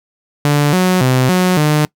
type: tone with pitch steps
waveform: sawtooth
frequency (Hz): 146 / 183.7 / 128.6 / 182.8 / 150.9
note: D3 / F#3 / C3 / F#3 / D3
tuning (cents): -10 / -12 / -30 / -21 / +47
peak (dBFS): -6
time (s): 0.45-1.85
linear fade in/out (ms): 0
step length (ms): 280
effects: noise-tail reverb RT60 0.1 s tail -24 dB re dry